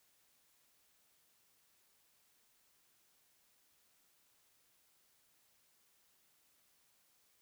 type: silence
effects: white hiss -73 dBFS RMS until 7.41 s